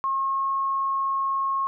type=tone with pitch glide; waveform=sine; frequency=1079 to 1085.9 Hz; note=C#6 to C#6; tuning=-47 to -36 cents; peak=-22 dBFS; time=0.04-1.67 s; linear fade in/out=0 ms; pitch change=+11 cents; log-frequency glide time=0.15-0.49 s; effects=none